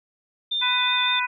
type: tone with vibrato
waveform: sine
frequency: 3573 Hz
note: A7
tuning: 26 cents sharp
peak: -22 dBFS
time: 0.51-1.2 s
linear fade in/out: 10 ms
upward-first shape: sine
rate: 5.4 Hz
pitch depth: 18 cents each way
type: harmonic tone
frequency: 497 Hz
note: B4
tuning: 11 cents sharp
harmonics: 2 / 3 / 4 / 5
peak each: -26 / -28 / -30 / -26 dBFS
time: 0.61-1.27 s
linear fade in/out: 20 ms
effects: none